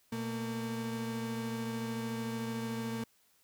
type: tone pair together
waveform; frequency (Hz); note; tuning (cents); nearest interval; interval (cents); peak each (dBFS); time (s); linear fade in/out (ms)
35% pulse; 120.46 / 227.4; B2 / A#3; -43 / -43; major seventh; 1100; -40 / -34; 0.12-3.04; 5
effects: white hiss -69 dBFS RMS until 3.43 s